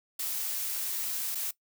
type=noise with dropouts; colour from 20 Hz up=blue; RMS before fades=-33 dBFS; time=0.19-1.51 s; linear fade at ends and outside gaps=5 ms; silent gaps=1.349-1.353 s; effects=noise-tail reverb RT60 0.1 s tail -19 dB re dry